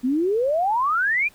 sine exponential sweep, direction up, 240.7 to 2489 Hz, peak -18 dBFS, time 0.03-1.29 s, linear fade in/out 20 ms, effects pink hiss -53 dBFS RMS until 1.34 s

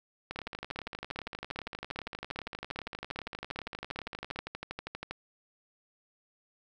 two click trains, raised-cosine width 0.3 ms, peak -24 / -21 dBFS, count 71 / 61, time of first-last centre 0.36-4.36 / 0.31-5.11 s, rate 17.5 / 12.5 Hz, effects none

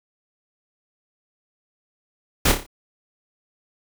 pink noise with echo, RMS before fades -17 dBFS, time 2.45-2.52 s, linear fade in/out 5 ms, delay 29 ms, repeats 5, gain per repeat -6 dB, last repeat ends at 2.665 s, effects none

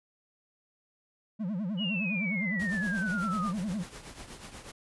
triangle tone with vibrato, 195 Hz, G3, 9 cents flat, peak -28 dBFS, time 1.39-3.84 s, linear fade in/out 20 ms, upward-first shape sine, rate 9.8 Hz, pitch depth 230 cents each way
sine exponential sweep, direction down, 2960 to 1174.7 Hz, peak -31 dBFS, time 1.77-3.53 s, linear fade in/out 50 ms
pink noise with tremolo, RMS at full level -43 dBFS, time 2.59-4.72 s, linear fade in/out 10 ms, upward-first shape triangle, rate 8.2 Hz, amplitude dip 70%
effects resampled to 24000 Hz

